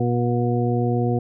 harmonic tone, 120.5 Hz, B2, 42 cents flat, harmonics 1 / 2 / 3 / 4 / 6, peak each -21 / -24 / -26 / -27 / -29 dBFS, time 0-1.19 s, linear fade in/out 5 ms, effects none

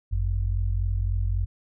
sine tone pair together, 49.13 / 92.8 Hz, G1 / F#2, +5 / +6 cents, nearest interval major seventh, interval 1101 cents, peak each -24 / -26 dBFS, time 0.11-1.46 s, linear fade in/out 20 ms, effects none

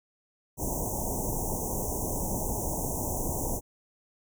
pink band-stop noise, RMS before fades -31 dBFS, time 0.57-3.61 s, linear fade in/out 50 ms, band 980 to 5900 Hz, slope 96 dB/octave, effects none

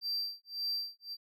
triangle tone with tremolo, 4699 Hz, D8, in tune, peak -30 dBFS, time 0.01-1.17 s, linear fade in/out 50 ms, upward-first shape sine, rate 1.8 Hz, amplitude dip 100%, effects none

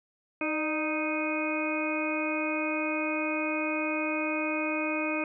harmonic tone with a mistuned harmonic, 311.1 Hz, D#4, in tune, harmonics 1 / 2 / 3 / 4 / 5 / 7 / 8, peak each -31 / -34 / -40 / -38 / -42 / -38 / -33 dBFS, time 0.41-5.24 s, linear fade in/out 2 ms, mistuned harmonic 2, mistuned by -46 cents, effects none

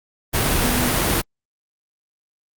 sine tone in noise, 246.9 Hz, B3, in tune, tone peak -24 dBFS, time 0.62-0.92 s, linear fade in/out 20 ms, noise pink, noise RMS -19 dBFS, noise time 0.33-1.22 s, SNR -8 dB, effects Opus 32 kbps

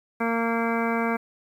harmonic tone, 230.3 Hz, A#3, 21 cents flat, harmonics 1 / 2 / 3 / 4 / 5 / 6 / 7 / 9 / 10, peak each -26 / -29 / -31 / -32 / -33 / -34 / -34 / -36 / -36 dBFS, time 0.2-1.17 s, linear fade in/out 10 ms, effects 9-bit

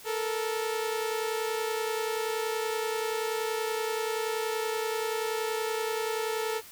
sawtooth tone pair together, 438.7 / 469.2 Hz, A4 / A#4, -5 / +11 cents, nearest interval minor second, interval 116 cents, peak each -26 / -31 dBFS, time 0.04-6.62 s, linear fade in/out 50 ms, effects white hiss -49 dBFS RMS until 6.71 s

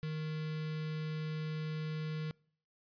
square tone with notch filter, 155.56 Hz, D#3, in tune, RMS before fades -38 dBFS, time 0.03-2.31 s, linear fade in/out 0 ms, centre 800 Hz, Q 1, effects noise-tail reverb RT60 0.6 s tail -26 dB re dry + resampled to 11025 Hz

